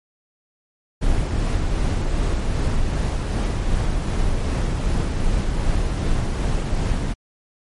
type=noise with tremolo; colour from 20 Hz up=brown; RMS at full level=-19 dBFS; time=1.01-7.14 s; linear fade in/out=20 ms; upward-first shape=sine; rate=2.6 Hz; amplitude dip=25%; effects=MP3 48 kbps